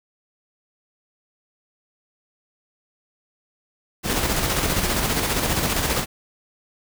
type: noise with tremolo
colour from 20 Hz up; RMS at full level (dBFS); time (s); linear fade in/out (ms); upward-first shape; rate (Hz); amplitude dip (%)
pink; -21; 4.03-6.06; 50; square; 15; 35
effects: none